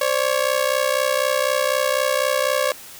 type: ring-modulated tone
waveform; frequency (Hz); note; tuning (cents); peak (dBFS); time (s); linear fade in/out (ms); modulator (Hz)
sawtooth; 554.4; C#5; 0; -11; 0.01-2.72; 2; 32
effects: white hiss -40 dBFS RMS until 2.99 s